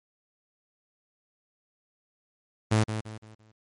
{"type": "tone with echo", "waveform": "sawtooth", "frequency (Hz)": 108.9, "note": "A2", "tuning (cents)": -17, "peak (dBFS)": -16, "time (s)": [2.71, 2.84], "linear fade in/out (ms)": 10, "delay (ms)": 170, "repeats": 4, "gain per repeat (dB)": -9, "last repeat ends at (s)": 3.52, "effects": ["MP3 48 kbps"]}